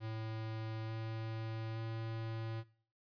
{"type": "tone with pitch steps", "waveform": "square", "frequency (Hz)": [110.8, 111.7, 112.61], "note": ["A2", "A2", "A2"], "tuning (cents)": [13, 27, 41], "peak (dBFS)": -40, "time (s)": [0, 2.64], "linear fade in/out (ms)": 50, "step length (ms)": 880, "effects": ["noise-tail reverb RT60 0.5 s tail -20 dB re dry", "resampled to 11025 Hz"]}